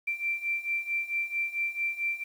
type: beating tone pair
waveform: sine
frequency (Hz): 2349 / 2353.5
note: D7 / D7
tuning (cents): 0 / +3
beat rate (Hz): 4.5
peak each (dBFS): -33 / -30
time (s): 0.07-2.24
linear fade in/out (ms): 10
effects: 9-bit